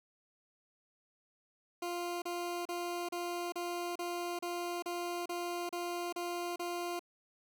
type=tone bursts; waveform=20% pulse; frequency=349.2 Hz; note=F4; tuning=in tune; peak=-31 dBFS; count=12; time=1.82-6.994 s; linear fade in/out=5 ms; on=400 ms; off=34 ms; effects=none